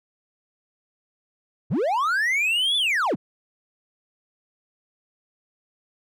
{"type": "linear two-way sweep", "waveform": "triangle", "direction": "up then down", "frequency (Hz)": [87.31, 3520, 87.31], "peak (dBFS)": -18, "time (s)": [1.7, 3.16], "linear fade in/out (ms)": 20, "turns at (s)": 2.77, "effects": []}